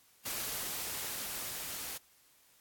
white noise with level ramp, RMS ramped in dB -37 to -41 dBFS, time 0.25-1.98 s, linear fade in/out 10 ms, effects white hiss -65 dBFS RMS until 2.6 s + AAC 64 kbps

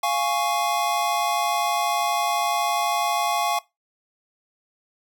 square chord, Db major, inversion first, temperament equal, 698.5 / 830.6 / 1108.7 Hz, F5 / Ab5 / Db6, 0 / 0 / 0 cents, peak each -26 / -26 / -26 dBFS, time 0.03-3.59 s, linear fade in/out 5 ms, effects noise-tail reverb RT60 0.2 s tail -20 dB re dry

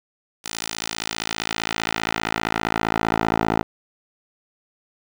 10% pulse tone with band-pass filter sweep, 55.2 Hz, A1, 6 cents sharp, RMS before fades -25 dBFS, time 0.44-3.63 s, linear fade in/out 10 ms, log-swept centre 7200 to 730 Hz, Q 0.75, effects none

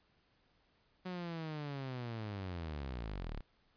sawtooth linear sweep, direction down, 185 to 31.63 Hz, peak -36 dBFS, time 1.05-3.41 s, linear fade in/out 10 ms, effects pink hiss -73 dBFS RMS until 3.76 s + resampled to 11025 Hz

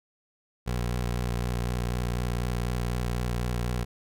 20% pulse tone with vibrato, 60.3 Hz, B1, 41 cents flat, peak -22 dBFS, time 0.66-3.85 s, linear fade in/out 20 ms, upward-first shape square, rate 4 Hz, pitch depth 23 cents each way, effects none

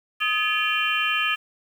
sine tone cluster, 1254 / 1714 / 2401 / 2750 / 3096 Hz, D#6 / A6 / D7 / F7 / G7, +13 / -46 / +38 / -27 / -22 cents, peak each -27 dBFS, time 0.2-1.36 s, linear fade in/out 20 ms, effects 8-bit

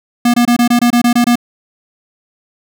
square tone bursts, 240 Hz, B3, 49 cents flat, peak -8 dBFS, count 10, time 0.25-1.356 s, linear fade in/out 5 ms, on 89 ms, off 24 ms, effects none

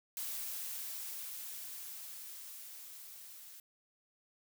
blue noise with level ramp, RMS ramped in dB -40 to -53 dBFS, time 0.17-3.6 s, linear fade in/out 2 ms, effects none

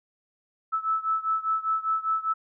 sine beating tone pair, 1307 / 1312 Hz, E6 / E6, -15 / -9 cents, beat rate 5 Hz, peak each -26 / -28 dBFS, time 0.72-2.34 s, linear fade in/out 20 ms, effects none

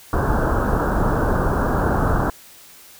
pink low-pass noise, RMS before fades -19 dBFS, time 0.13-2.3 s, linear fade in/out 2 ms, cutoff 1600 Hz, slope 96 dB/octave, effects white hiss -45 dBFS RMS until 2.99 s

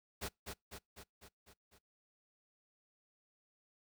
pink noise with echo, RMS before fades -41 dBFS, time 0.21-0.29 s, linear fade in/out 20 ms, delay 250 ms, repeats 6, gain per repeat -4 dB, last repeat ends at 1.79 s, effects noise-tail reverb RT60 0.2 s tail -26 dB re dry

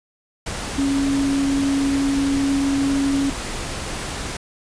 sine tone in noise, 276.5 Hz, C#4, 4 cents flat, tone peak -17 dBFS, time 0.78-3.3 s, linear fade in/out 5 ms, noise pink, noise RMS -28 dBFS, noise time 0.46-4.37 s, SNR +8 dB, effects resampled to 22050 Hz

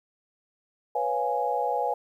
sine chord, C# dominant seventh, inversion third, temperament equal, 493.9 / 554.4 / 698.5 / 830.6 Hz, B4 / C#5 / E#5 / G#5, 0 / 0 / 0 / 0 cents, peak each -30 / -32 / -31 / -27 dBFS, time 0.95-1.94 s, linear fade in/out 5 ms, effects 10-bit

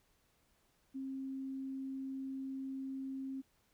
sine tone, 267.3 Hz, C4, 37 cents sharp, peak -39 dBFS, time 0.94-3.42 s, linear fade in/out 20 ms, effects pink hiss -74 dBFS RMS until 3.73 s

